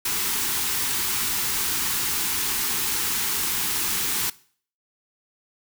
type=band-stop noise; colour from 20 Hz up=white; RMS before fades=-25 dBFS; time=0.05-4.3 s; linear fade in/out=5 ms; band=460 to 780 Hz; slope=96 dB/octave; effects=noise-tail reverb RT60 0.5 s tail -20 dB re dry